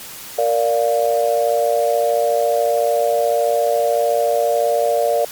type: chord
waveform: sine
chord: Bb major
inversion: none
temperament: equal with one note detuned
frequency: 466.2 / 584.6 / 698.5 Hz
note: Bb4 / D5 / F5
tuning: 0 / -8 / 0 cents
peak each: -19 / -17 / -19 dBFS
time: 0.38-5.25 s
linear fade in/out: 5 ms
effects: white hiss -34 dBFS RMS until 5.31 s + MP3 96 kbps